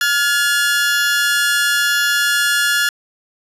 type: tone pair together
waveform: sawtooth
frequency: 1416.5 / 1700 Hz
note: F6 / G#6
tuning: +24 / +40 cents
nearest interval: minor third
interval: 316 cents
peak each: -13 dBFS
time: 0.01-2.89 s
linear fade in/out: 2 ms
effects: resampled to 32000 Hz + 8-bit